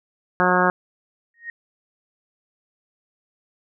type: harmonic tone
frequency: 181.1 Hz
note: F#3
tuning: 37 cents flat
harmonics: 1 / 2 / 3 / 4 / 5 / 6 / 7 / 8 / 9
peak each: -24 / -24 / -24 / -24 / -24 / -24 / -24 / -24 / -24 dBFS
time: 0.4-0.7 s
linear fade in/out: 0 ms
type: tone with exponential growth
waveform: sine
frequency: 1864.7 Hz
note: A#6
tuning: in tune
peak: -26 dBFS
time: 1.34-1.5 s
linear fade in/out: 2 ms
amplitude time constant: 34 ms
effects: none